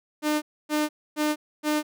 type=tone bursts; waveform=sawtooth; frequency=301.9 Hz; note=D4; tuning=48 cents sharp; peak=-18 dBFS; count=4; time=0.22-1.83 s; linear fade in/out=50 ms; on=200 ms; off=270 ms; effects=none